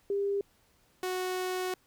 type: tone pair in turn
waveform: sine / sawtooth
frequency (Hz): 400 / 368.4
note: G4 / F#4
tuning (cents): +35 / -7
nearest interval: minor second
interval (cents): 142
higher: first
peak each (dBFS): -27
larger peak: neither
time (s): 0.1-0.41 / 1.03-1.74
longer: second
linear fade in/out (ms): 2
effects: pink hiss -67 dBFS RMS until 1.86 s